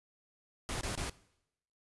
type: noise bursts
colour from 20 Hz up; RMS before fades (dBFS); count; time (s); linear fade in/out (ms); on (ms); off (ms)
pink; -37; 3; 0.69-1.096; 0; 120; 23
effects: noise-tail reverb RT60 0.8 s tail -20 dB re dry + resampled to 24000 Hz